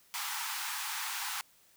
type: high-pass noise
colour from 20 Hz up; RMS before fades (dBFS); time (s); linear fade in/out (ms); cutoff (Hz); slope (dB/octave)
pink; -37; 0.14-1.41; 0; 800; 96
effects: white hiss -64 dBFS RMS until 1.76 s